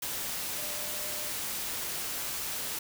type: tone in noise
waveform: sine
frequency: 600 Hz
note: D5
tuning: 37 cents sharp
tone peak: -46 dBFS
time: 0.58-1.29 s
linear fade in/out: 5 ms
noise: white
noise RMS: -35 dBFS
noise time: 0.02-2.79 s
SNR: -14 dB
effects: none